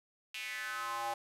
square tone with high-pass filter sweep, 116.54 Hz, A#2, in tune, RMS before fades -39 dBFS, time 0.34-1.14 s, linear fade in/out 5 ms, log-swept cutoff 2700 to 740 Hz, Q 4.4, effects resampled to 32000 Hz + 10-bit

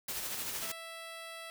white noise with tremolo, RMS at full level -37 dBFS, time 0.08-0.72 s, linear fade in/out 5 ms, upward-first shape sine, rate 13 Hz, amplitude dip 35%
10% pulse tone, 660 Hz, E5, 2 cents sharp, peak -35 dBFS, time 0.62-1.5 s, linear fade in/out 0 ms
effects none

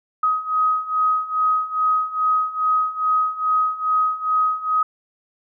sine beating tone pair, 1259 / 1261.4 Hz, D#6 / D#6, +20 / +23 cents, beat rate 2.4 Hz, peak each -22 / -19 dBFS, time 0.23-4.83 s, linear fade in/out 5 ms, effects none

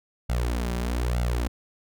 sawtooth tone with flanger, 60 Hz, B1, 49 cents flat, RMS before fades -26 dBFS, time 0.29-1.48 s, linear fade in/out 10 ms, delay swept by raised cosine 1.4 to 5.2 ms, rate 1.1 Hz, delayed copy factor +0.85, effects none

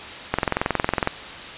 click train, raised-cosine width 0.5 ms, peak -4 dBFS, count 17, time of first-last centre 0.34-1.074 s, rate 21.8 Hz, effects white hiss -35 dBFS RMS until 1.57 s + resampled to 8000 Hz

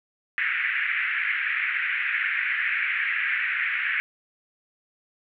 pink band-pass noise, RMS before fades -26 dBFS, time 0.38-4 s, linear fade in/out 0 ms, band 1600 to 2400 Hz, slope 48 dB/octave, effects none

